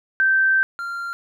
sine / triangle tone pair in turn, 1556 / 1386.2 Hz, G6 / F6, -13 / -13 cents, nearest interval major second, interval 200 cents, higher first, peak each -14 / -24 dBFS, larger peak first, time 0.2-0.63 / 0.79-1.13 s, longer first, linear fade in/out 0 ms, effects none

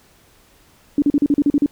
sine tone bursts, 288.5 Hz, D4, 31 cents flat, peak -11 dBFS, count 9, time 0.98-1.661 s, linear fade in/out 2 ms, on 41 ms, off 39 ms, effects pink hiss -53 dBFS RMS until 1.71 s

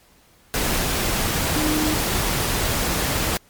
sine tone in noise, 306.6 Hz, D#4, 25 cents flat, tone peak -21 dBFS, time 1.56-1.94 s, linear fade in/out 0 ms, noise pink, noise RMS -22 dBFS, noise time 0.54-3.37 s, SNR -2 dB, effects pink hiss -55 dBFS RMS until 3.49 s + MP3 96 kbps

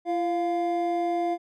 triangle tone pair together, 340.2 / 700 Hz, F4 / F5, -45 / +4 cents, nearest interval octave, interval 1249 cents, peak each -25 / -24 dBFS, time 0.05-1.38 s, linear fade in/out 50 ms, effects none

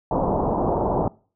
white low-pass noise, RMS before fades -22 dBFS, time 0.11-1.08 s, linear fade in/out 2 ms, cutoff 940 Hz, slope 48 dB/octave, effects noise-tail reverb RT60 0.4 s tail -23 dB re dry

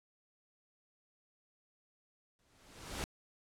pink noise with exponential growth, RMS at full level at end -37 dBFS, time 2.39-3.04 s, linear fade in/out 0 ms, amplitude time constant 140 ms, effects low-pass 10000 Hz 12 dB/octave

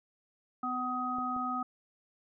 harmonic tone, 251.2 Hz, B3, 30 cents sharp, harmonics 1 / 3 / 5, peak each -37 / -38 / -33 dBFS, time 0.63-1.63 s, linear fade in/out 5 ms
clicks, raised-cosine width 2 ms, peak -35 / -36 dBFS, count 2, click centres 1.185 / 1.364 s
effects none

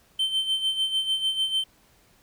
triangle tone with tremolo, 3100 Hz, G7, 20 cents flat, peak -19 dBFS, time 0.19-1.64 s, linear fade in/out 5 ms, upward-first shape sine, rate 6.7 Hz, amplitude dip 65%, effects pink hiss -60 dBFS RMS until 2.22 s

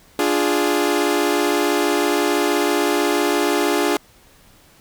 sawtooth chord, D diminished, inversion none, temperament equal, 293.7 / 349.2 / 415.3 Hz, D4 / F4 / Ab4, 0 / 0 / 0 cents, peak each -17 dBFS, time 0.19-3.97 s, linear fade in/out 2 ms, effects pink hiss -51 dBFS RMS until 4.8 s

